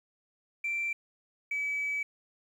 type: tone pair in turn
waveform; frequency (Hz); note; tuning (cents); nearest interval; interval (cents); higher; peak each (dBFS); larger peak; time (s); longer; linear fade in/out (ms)
sine; 2349 / 2290; D7 / D7; 0 / -44; unison; 44; first; -28; neither; 0.64-0.93 / 1.51-2.03; second; 5
effects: tanh soft clip ceiling -26 dBFS + 10-bit